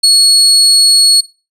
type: tone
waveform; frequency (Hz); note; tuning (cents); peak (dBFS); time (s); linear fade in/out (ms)
35% pulse; 4352; C#8; -33; -3; 0.03-1.21; 10
effects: noise-tail reverb RT60 0.3 s tail -19 dB re dry + resampled to 32000 Hz